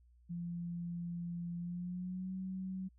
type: tone with pitch glide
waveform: sine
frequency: 172.2 to 187.79 Hz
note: F3 to F#3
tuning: -24 to +26 cents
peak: -38 dBFS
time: 0.29-2.89 s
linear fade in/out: 20 ms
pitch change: +150 cents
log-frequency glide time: 1.57-2.33 s
effects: added 60 Hz sine -62 dBFS peak until 2.98 s